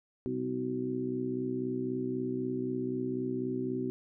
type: harmonic tone with a mistuned harmonic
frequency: 63.9 Hz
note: C2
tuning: 40 cents flat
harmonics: 2 / 3 / 4 / 5 / 6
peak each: -41 / -45 / -34 / -40 / -35 dBFS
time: 0.26-3.9 s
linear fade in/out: 0 ms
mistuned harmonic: 6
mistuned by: -33 cents
effects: none